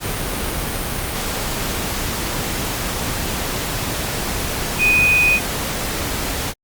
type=tone in noise; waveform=sine; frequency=2489 Hz; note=D#7; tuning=in tune; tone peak=-12 dBFS; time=4.78-5.4 s; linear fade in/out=50 ms; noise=pink; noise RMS=-23 dBFS; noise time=0-6.54 s; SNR=+8 dB; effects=Opus 48 kbps